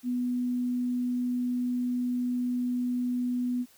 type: tone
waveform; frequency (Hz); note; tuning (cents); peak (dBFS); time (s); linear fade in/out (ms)
sine; 246.9; B3; 0; -26; 0.03-3.66; 50
effects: white hiss -59 dBFS RMS until 3.77 s